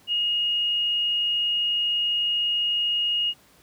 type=tone; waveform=sine; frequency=2866 Hz; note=F7; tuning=44 cents sharp; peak=-21 dBFS; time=0.07-3.34 s; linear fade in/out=50 ms; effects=pink hiss -56 dBFS RMS until 3.62 s + high-pass 80 Hz 12 dB/octave